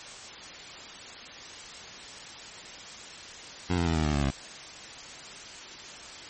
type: tone with pitch steps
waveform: 15% pulse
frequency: 89.4 / 85.51 / 81.79 / 78.23 / 74.83 / 71.57 / 68.46 Hz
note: F2 / F2 / E2 / D#2 / D2 / D2 / C#2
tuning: +41 / -36 / -13 / +10 / +33 / -44 / -21 cents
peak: -18 dBFS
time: 3.69-4.313 s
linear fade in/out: 20 ms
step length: 89 ms
effects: white hiss -43 dBFS RMS until 6.29 s + MP3 32 kbps